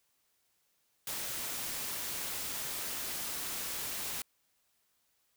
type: noise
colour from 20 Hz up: white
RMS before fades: -38 dBFS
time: 1.07-4.22 s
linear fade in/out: 2 ms
effects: white hiss -75 dBFS RMS until 5.36 s